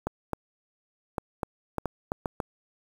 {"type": "clicks", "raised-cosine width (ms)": 1, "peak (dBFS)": -14, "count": 9, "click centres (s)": [0.07, 0.333, 1.182, 1.432, 1.783, 1.857, 2.119, 2.258, 2.402], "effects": ["7-bit"]}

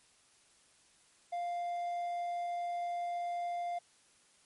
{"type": "tone", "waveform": "triangle", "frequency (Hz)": 698.5, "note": "F5", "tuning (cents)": 0, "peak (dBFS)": -32, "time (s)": [1.32, 3.79], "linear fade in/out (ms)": 10, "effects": ["white hiss -66 dBFS RMS until 4.45 s", "MP3 48 kbps"]}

